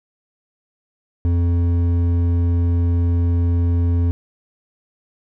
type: tone with hard clipping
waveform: sine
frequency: 86.2 Hz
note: F2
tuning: 22 cents flat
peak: -16 dBFS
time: 1.25-4.11 s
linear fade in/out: 0 ms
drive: 8 dB
effects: none